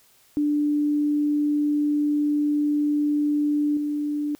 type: tone with level steps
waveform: sine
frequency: 294.8 Hz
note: D4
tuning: 7 cents sharp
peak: -19 / -23 dBFS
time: 0.37-4.35 s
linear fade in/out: 0 ms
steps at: 3.77 s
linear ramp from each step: 2 ms
effects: white hiss -58 dBFS RMS until 4.39 s